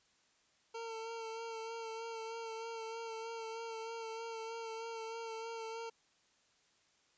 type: tone with vibrato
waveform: 25% pulse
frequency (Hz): 453.1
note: A#4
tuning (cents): -49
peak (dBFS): -38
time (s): 0.74-5.9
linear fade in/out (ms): 10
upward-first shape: sine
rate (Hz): 3.2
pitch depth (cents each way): 26
effects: white hiss -72 dBFS RMS until 7.17 s + resampled to 16000 Hz